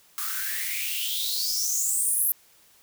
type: noise with high-pass filter sweep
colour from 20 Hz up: blue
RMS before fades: -27 dBFS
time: 0.18-2.32 s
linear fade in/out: 0 ms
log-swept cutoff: 1200 to 12000 Hz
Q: 8.4
effects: white hiss -58 dBFS RMS until 2.82 s